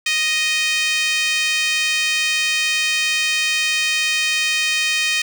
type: tone with high-pass filter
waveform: 5% pulse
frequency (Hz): 622.3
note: D#5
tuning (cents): 0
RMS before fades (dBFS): -19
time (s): 0.06-5.22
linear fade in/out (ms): 5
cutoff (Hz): 2200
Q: 4.5
effects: none